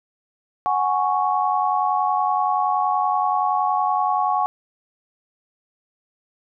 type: chord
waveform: sine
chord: F# suspended second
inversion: none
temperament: equal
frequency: 740 / 830.6 / 1108.7 Hz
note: F#5 / G#5 / C#6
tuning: 0 / 0 / 0 cents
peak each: -22 dBFS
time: 0.66-4.46 s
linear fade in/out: 0 ms
effects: none